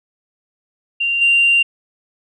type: tone with level steps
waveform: sine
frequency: 2775 Hz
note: F7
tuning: 12 cents flat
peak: -15 / -9 dBFS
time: 1-1.63 s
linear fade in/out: 10 ms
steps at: 1.21 s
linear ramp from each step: 10 ms
effects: tanh soft clip ceiling -5 dBFS